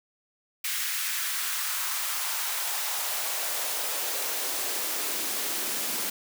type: noise with high-pass filter sweep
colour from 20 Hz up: white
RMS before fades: -30 dBFS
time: 0.64-6.1 s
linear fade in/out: 5 ms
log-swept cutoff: 1800 to 220 Hz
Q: 1.5
effects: none